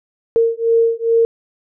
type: beating tone pair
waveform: sine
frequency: 457.8 / 460.2 Hz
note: A#4 / A#4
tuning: -31 / -22 cents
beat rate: 2.4 Hz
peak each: -15 dBFS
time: 0.36-1.25 s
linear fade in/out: 0 ms
effects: none